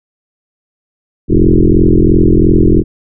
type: tone with frequency modulation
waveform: sine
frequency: 162.8 Hz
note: E3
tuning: 21 cents flat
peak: -4 dBFS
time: 1.28-2.84 s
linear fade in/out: 50 ms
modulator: 42.9 Hz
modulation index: 5.1
effects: none